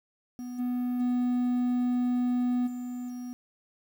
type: tone with level steps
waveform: triangle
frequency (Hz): 246.9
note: B3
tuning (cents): 0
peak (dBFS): -33 / -25 / -22 / -31 / -33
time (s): 0.39-3.33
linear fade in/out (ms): 0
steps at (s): 0.58 / 0.99 / 2.66 / 3.08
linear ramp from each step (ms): 20
effects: 9-bit